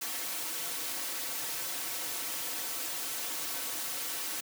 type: noise with comb filter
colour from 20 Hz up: white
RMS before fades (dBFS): -36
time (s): 0.01-4.41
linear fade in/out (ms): 10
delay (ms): 4.9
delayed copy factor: -0.8
effects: high-pass 200 Hz 12 dB/octave